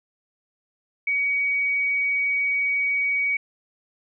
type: tone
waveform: sine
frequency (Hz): 2257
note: C#7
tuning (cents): +31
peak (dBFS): -20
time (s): 1.07-3.37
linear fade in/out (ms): 5
effects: none